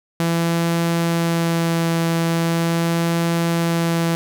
sawtooth tone with vibrato, 167.3 Hz, E3, 26 cents sharp, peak -13 dBFS, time 0.2-4.15 s, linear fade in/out 0 ms, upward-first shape sine, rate 0.4 Hz, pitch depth 11 cents each way, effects none

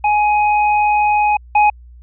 square tone pair in turn, 837 / 837 Hz, G#5 / G#5, +13 / +13 cents, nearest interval unison, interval 0 cents, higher neither, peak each -12 / -9 dBFS, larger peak second, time 0.04-1.37 / 1.55-1.7 s, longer first, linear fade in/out 5 ms, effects added 60 Hz sine -37 dBFS peak until 2.02 s + resampled to 8000 Hz

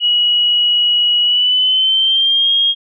sine tone with pitch glide, 2914 to 3252 Hz, F#7 to G#7, -27 to -37 cents, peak -10 dBFS, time 0-2.75 s, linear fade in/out 50 ms, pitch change +190 cents, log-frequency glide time 1.21-2.51 s, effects none

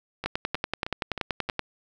two click trains, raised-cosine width 0.3 ms, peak -16 / -10 dBFS, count 5 / 15, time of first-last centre 0.24-1.49 / 0.26-1.593 s, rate 3.2 / 10.5 Hz, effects none

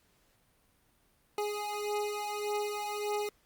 25% pulse beating tone pair, 415.3 / 417 Hz, G#4 / G#4, 0 / +7 cents, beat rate 1.7 Hz, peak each -31 / -33 dBFS, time 1.38-3.29 s, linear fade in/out 2 ms, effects pink hiss -69 dBFS RMS until 3.45 s + Opus 48 kbps

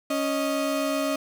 35% pulse tone pair together, 277.2 / 622.3 Hz, C#4 / D#5, 0 / 0 cents, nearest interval octave + major second, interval 1400 cents, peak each -25 dBFS, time 0.1-1.16 s, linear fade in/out 5 ms, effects none

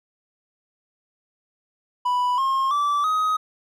triangle tone with pitch steps, 987.8 / 1071 / 1161.2 / 1259 Hz, B5 / C6 / D6 / D#6, 0 / +40 / -20 / +20 cents, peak -17 dBFS, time 2.05-3.37 s, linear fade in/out 10 ms, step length 330 ms, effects none

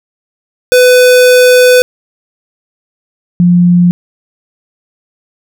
square / sine tone pair in turn, 500 / 176.06 Hz, B4 / F3, +21 / +14 cents, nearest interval octave + tritone, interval 1807 cents, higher first, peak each -3 dBFS, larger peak neither, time 0.72-1.82 / 3.4-3.91 s, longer first, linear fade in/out 0 ms, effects none

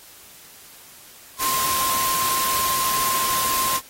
sine tone in noise, 1052 Hz, C6, 9 cents sharp, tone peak -23 dBFS, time 1.38-3.81 s, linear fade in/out 50 ms, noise white, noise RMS -24 dBFS, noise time 1.38-3.81 s, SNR -2 dB, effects white hiss -46 dBFS RMS until 3.89 s + AAC 48 kbps

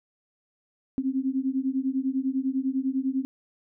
sine beating tone pair, 260.3 / 270.3 Hz, C4 / C#4, -9 / -44 cents, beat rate 10 Hz, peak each -27 dBFS, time 0.98-3.25 s, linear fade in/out 0 ms, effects none

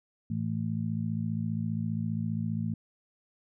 harmonic tone, 55 Hz, A1, in tune, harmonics 2 / 3 / 4, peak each -33 / -33 / -33 dBFS, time 0.3-2.74 s, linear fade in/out 5 ms, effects none

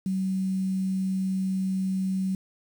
sine tone with quantisation, 189.6 Hz, F#3, 43 cents sharp, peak -24 dBFS, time 0.06-2.35 s, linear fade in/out 2 ms, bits 8, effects none

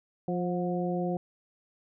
harmonic tone with a mistuned harmonic, 176.5 Hz, F3, 19 cents sharp, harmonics 1 / 2 / 3 / 4, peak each -30 / -33 / -35 / -36 dBFS, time 0.28-1.17 s, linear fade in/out 2 ms, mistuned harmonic 4, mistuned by +41 cents, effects none

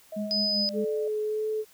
sine tone with pitch glide, 635 to 595.9 Hz, D#5 to D5, +35 to +25 cents, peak -34 dBFS, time 0.12-1.08 s, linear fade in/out 5 ms, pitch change -110 cents, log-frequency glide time 0.45-0.69 s
sine tone with tremolo, 207.7 Hz, G#3, in tune, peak -28 dBFS, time 0.16-0.85 s, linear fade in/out 10 ms, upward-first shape sine, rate 5.1 Hz, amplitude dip 65%
sine tone, 5000 Hz, D#8, 8 cents sharp, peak -24 dBFS, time 0.31-0.69 s, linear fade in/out 0 ms
sine tone with vibrato, 429.7 Hz, A4, 41 cents flat, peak -26 dBFS, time 0.73-1.65 s, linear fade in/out 50 ms, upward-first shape triangle, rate 1.6 Hz, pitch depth 17 cents each way
effects white hiss -57 dBFS RMS until 1.73 s

